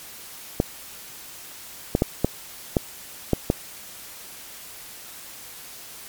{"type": "clicks", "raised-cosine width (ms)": 2, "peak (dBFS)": -4, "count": 7, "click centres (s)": [0.601, 1.951, 2.021, 2.246, 2.768, 3.333, 3.501], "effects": ["white hiss -41 dBFS RMS until 6.08 s", "MP3 96 kbps"]}